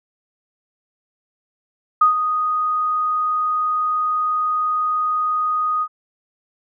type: tone with ADSR envelope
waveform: sine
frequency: 1243 Hz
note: D#6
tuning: 2 cents flat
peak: -8 dBFS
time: 2.01-5.88 s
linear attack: 7 ms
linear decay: 120 ms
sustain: -9 dB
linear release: 60 ms
effects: none